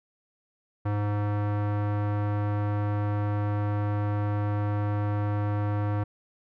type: tone with low-pass filter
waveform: square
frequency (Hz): 103.5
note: G#2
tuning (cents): -5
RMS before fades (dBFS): -27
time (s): 0.85-6.04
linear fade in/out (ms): 10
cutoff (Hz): 1300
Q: 1.2
effects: none